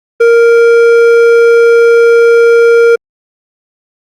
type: tone with hard clipping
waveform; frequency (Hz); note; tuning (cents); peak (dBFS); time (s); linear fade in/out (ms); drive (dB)
triangle; 466.2; A#4; 0; -4; 0.2-2.96; 10; 12
effects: Opus 32 kbps